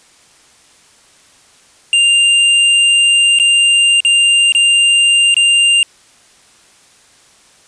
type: tone with dropouts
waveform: square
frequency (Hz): 2794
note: F7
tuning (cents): 0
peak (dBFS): -8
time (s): 1.93-5.83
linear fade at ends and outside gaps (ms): 1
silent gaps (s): 3.388-3.398 / 4.004-4.049 / 4.522-4.549 / 5.343-5.366
effects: white hiss -47 dBFS RMS until 7.67 s + resampled to 22050 Hz